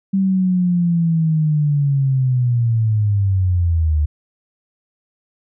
sine linear sweep, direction down, 195 to 73.42 Hz, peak -13 dBFS, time 0.13-4.06 s, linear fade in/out 10 ms, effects none

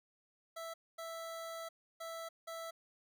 25% pulse tone bursts at uneven times, 659.3 Hz, E5, in tune, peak -39 dBFS, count 4, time 0.56-0.74 / 0.98-1.69 / 2-2.29 / 2.47-2.71 s, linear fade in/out 10 ms, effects none

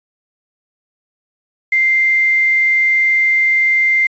sine tone with quantisation, 2093 Hz, C7, in tune, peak -10 dBFS, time 1.72-4.07 s, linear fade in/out 5 ms, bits 6, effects resampled to 16000 Hz

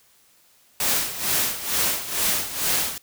white noise with tremolo, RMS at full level -21 dBFS, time 0.8-2.98 s, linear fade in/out 2 ms, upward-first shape sine, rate 2.2 Hz, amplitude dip 75%, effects white hiss -58 dBFS RMS until 3.02 s

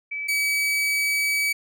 sine / 40% pulse tone pair in turn, 2300 / 2283 Hz, D7 / D7, -37 / -50 cents, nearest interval unison, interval 13 cents, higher first, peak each -27 / -20 dBFS, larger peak second, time 0.11-0.28 / 0.28-1.53 s, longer second, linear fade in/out 10 ms, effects none

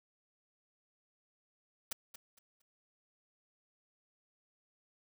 white noise with echo, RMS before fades -38 dBFS, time 1.91-1.93 s, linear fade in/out 5 ms, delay 230 ms, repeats 3, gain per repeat -12 dB, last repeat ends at 2.62 s, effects none

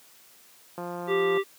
click train, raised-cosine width 1 ms, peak -22 dBFS, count 105, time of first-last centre 0.78-1.374 s, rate 175 Hz
harmonic tone, 392 Hz, G4, in tune, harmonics 1 / 3 / 5 / 7 / 9, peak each -22 / -32 / -32 / -39 / -40 dBFS, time 1.07-1.44 s, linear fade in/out 50 ms
effects white hiss -55 dBFS RMS until 1.58 s + high-pass 150 Hz 12 dB/octave

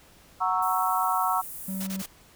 sine chord, F# dominant seventh, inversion none, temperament equal, 740 / 932.3 / 1108.7 / 1318.5 Hz, F#5 / A#5 / C#6 / E6, 0 / 0 / 0 / 0 cents, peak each -28 dBFS, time 0.4-1.42 s, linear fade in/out 20 ms
pink high-pass noise, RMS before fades -39 dBFS, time 0.62-1.86 s, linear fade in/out 5 ms, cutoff 10000 Hz, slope 24 dB/octave
triangle tone, 191.4 Hz, G3, 41 cents flat, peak -28 dBFS, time 1.68-2.02 s, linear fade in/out 5 ms
white noise bursts, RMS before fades -37 dBFS, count 3, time 1.8-2.063 s, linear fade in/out 10 ms, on 73 ms, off 22 ms
effects pink hiss -55 dBFS RMS until 2.35 s

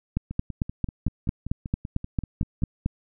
two click trains, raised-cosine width 5 ms, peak -20 / -11 dBFS, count 13 / 13, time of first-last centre 0.31-2.622 / 0.17-2.861 s, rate 5.19 / 4.46 Hz, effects none

